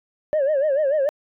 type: tone with vibrato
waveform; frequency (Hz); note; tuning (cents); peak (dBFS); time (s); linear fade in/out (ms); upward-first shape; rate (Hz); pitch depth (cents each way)
sine; 577; D5; -31; -15; 0.33-1.09; 0; sine; 6.8; 140
effects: tanh soft clip ceiling -15 dBFS